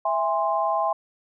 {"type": "chord", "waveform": "sine", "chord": "E augmented", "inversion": "none", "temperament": "equal with one note detuned", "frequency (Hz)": [659.3, 817.3, 1046.5], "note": ["E5", "G#5", "B#5"], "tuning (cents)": [0, -28, 0], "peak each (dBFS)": -25, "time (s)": [0.05, 0.93], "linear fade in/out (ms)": 5, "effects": []}